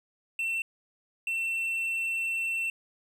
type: tone bursts at uneven times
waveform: triangle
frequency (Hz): 2695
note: E7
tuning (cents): +38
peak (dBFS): -26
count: 2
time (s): 0.39-0.62 / 1.27-2.7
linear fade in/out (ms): 2
effects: none